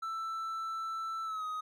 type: tone with pitch glide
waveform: triangle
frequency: 1327 to 1256.1 Hz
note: E6 to D#6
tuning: +11 to +16 cents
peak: -33 dBFS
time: 0.02-1.61 s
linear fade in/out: 10 ms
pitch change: -95 cents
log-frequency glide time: 1.24-1.45 s
effects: none